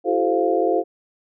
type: tone cluster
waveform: sine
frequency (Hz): 334.9 / 377.6 / 434.4 / 521 / 698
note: E4 / F#4 / A4 / C5 / F5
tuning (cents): +27 / +35 / -22 / -7 / -1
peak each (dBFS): -23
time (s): 0.04-0.84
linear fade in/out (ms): 50
effects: none